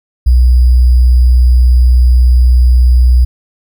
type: tone with sample-and-hold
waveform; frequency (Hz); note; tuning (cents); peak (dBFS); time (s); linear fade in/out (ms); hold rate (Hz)
sine; 61.74; B1; 0; -3; 0.26-3.25; 10; 4900
effects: none

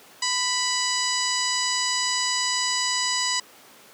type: harmonic tone with a mistuned harmonic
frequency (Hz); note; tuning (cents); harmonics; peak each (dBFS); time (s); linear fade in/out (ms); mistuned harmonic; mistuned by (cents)
987.8; B5; 0; 1 / 2 / 3 / 4 / 5 / 6 / 7 / 8; -30 / -30 / -32 / -32 / -27 / -34 / -32 / -31; 0.22-3.4; 5; 1; +30
effects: pink hiss -49 dBFS RMS until 3.93 s + high-pass 300 Hz 12 dB/octave

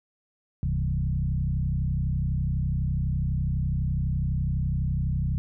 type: tone with frequency modulation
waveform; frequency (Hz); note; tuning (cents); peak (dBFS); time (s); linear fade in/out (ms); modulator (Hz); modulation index
sine; 103.83; G#2; 0; -23; 0.63-5.38; 0; 32; 1.9
effects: none

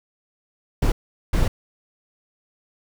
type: noise bursts at uneven times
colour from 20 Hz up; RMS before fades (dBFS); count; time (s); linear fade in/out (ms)
brown; -18; 2; 0.82-0.92 / 1.33-1.48; 5
effects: none

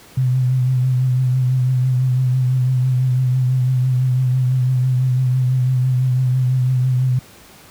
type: tone with vibrato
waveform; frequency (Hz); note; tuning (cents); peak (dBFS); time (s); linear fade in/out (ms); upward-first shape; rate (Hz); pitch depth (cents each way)
sine; 127.8; C3; -40; -13; 0.17-7.19; 5; triangle; 6; 44
effects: pink hiss -44 dBFS RMS until 7.7 s + high-pass 60 Hz 12 dB/octave

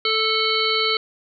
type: harmonic tone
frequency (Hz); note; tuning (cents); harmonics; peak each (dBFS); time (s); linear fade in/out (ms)
440; A4; 0; 1 / 3 / 5 / 7 / 9 / 10; -25 / -25 / -25 / -25 / -25 / -25; 0.05-0.97; 2
effects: none

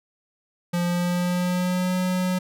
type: tone with pitch glide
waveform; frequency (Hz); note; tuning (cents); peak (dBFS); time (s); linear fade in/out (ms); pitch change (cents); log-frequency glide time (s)
square; 174.61 to 183.19; F3 to F#3; 0 to -17; -22; 0.73-2.39; 10; +83; 0.83-1.95
effects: none

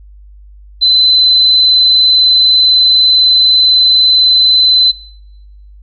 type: tone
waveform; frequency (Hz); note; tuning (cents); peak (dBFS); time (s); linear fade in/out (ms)
sine; 4039; B7; +38; -5; 0.81-4.92; 20
effects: noise-tail reverb RT60 1.0 s tail -26 dB re dry + added 50 Hz sine -34 dBFS peak until 5.82 s

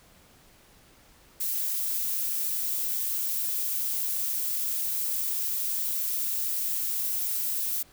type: noise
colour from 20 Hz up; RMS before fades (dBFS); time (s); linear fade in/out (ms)
violet; -29; 1.4-7.83; 10
effects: pink hiss -57 dBFS RMS until 7.92 s

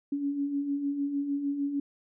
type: beating tone pair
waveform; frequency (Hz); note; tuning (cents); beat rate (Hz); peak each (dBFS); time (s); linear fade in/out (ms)
sine; 277.2 / 283.8; C#4 / C#4; 0 / +41; 6.6; -37 / -28; 0.12-1.8; 5
effects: none

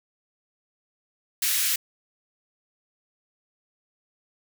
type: high-pass noise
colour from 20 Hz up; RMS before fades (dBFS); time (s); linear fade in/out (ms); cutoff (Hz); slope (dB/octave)
white; -24; 1.42-1.76; 5; 1600; 24
effects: none

